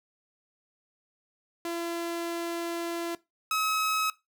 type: tone pair in turn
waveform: sawtooth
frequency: 339.2 / 1280.6 Hz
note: E4 / D#6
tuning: +50 / +49 cents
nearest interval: octave + major seventh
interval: 2299 cents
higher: second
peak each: -27 / -22 dBFS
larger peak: second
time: 1.65-3.15 / 3.51-4.1 s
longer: first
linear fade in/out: 2 ms
effects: noise-tail reverb RT60 0.2 s tail -19 dB re dry